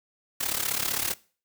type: noise with amplitude modulation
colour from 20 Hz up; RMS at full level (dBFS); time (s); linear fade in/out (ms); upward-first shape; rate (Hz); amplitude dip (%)
white; -25; 0.4-1.14; 10; sine; 35.5; 80
effects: noise-tail reverb RT60 0.4 s tail -21 dB re dry